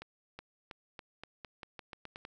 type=accelerating click train; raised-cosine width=0.3 ms; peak=-28 dBFS; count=12; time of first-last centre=0.02-2.251 s; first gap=370 ms; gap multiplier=0.87; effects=none